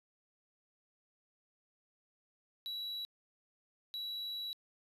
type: tone bursts at uneven times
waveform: triangle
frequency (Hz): 3914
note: B7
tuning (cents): -16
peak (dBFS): -37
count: 2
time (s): 2.66-3.05 / 3.94-4.53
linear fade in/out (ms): 0
effects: resampled to 32000 Hz + 12-bit